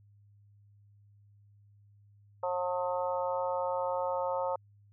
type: harmonic tone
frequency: 179.8 Hz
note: F#3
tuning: 49 cents flat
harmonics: 3 / 4 / 5 / 6 / 7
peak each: -32 / -40 / -34 / -43 / -41 dBFS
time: 2.43-4.56 s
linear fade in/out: 5 ms
effects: added 102 Hz sine -58 dBFS peak until 4.92 s